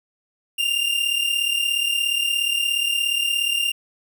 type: tone pair together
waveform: 45% pulse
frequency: 2768 / 2805 Hz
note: F7 / F7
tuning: -16 / +7 cents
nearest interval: unison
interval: 23 cents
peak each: -25 / -21 dBFS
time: 0.58-3.72 s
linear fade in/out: 10 ms
effects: none